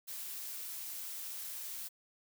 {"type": "noise", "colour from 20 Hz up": "blue", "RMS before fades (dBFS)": -43, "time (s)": [0.07, 1.89], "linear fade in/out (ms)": 20, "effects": []}